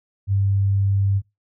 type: tone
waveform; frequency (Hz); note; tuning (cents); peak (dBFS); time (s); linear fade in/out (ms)
sine; 98.7; G2; +12; -16; 0.27-1.22; 50
effects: noise-tail reverb RT60 0.2 s tail -21 dB re dry